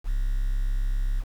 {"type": "tone", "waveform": "triangle", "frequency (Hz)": 33.69, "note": "C#1", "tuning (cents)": -49, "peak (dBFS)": -19, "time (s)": [0.04, 1.24], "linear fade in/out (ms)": 50, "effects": ["tanh soft clip ceiling -17 dBFS", "8-bit"]}